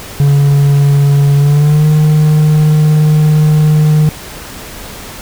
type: tone with pitch glide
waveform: triangle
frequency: 141.8 to 152.86 Hz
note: C#3 to D#3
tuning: +40 to -30 cents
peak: -3 dBFS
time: 0.2-4.09 s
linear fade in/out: 0 ms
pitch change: +130 cents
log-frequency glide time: 1.37-1.86 s
effects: pink hiss -28 dBFS RMS until 5.21 s